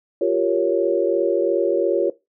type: chord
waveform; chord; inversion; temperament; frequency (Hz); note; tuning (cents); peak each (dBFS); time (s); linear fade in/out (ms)
sine; G half-diminished seventh; third; equal; 349.2 / 392 / 466.2 / 554.4; F4 / G4 / Bb4 / Db5; 0 / 0 / 0 / 0; -21 / -23 / -22 / -21; 0.21-2.1; 5
effects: noise-tail reverb RT60 0.2 s tail -17 dB re dry